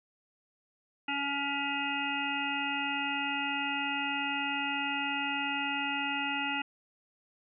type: harmonic tone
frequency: 281.6 Hz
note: C#4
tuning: 27 cents sharp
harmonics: 1 / 3 / 5 / 7 / 9 / 10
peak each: -38 / -36 / -38 / -39 / -36 / -37 dBFS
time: 1.08-6.62 s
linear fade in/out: 5 ms
effects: none